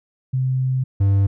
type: tone pair in turn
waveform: sine / triangle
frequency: 130 / 98.77 Hz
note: C3 / G2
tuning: -11 / +14 cents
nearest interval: perfect fourth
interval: 475 cents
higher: first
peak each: -17 / -11 dBFS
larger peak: second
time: 0.33-0.84 / 1-1.27 s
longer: first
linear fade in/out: 10 ms
effects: none